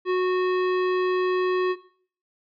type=tone with hard clipping; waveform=sine; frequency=367.2 Hz; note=F#4; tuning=13 cents flat; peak=-22 dBFS; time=0.05-1.76 s; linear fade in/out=50 ms; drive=15 dB; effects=noise-tail reverb RT60 0.5 s tail -17 dB re dry + resampled to 11025 Hz